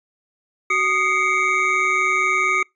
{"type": "tone cluster", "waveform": "triangle", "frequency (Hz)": [374.7, 1239, 2120, 2264], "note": ["F#4", "D#6", "C7", "C#7"], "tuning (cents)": [22, -8, 22, 36], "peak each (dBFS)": [-27, -19, -21, -19], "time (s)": [0.7, 2.63], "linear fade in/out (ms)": 5, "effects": ["noise-tail reverb RT60 0.2 s tail -26 dB re dry", "resampled to 22050 Hz"]}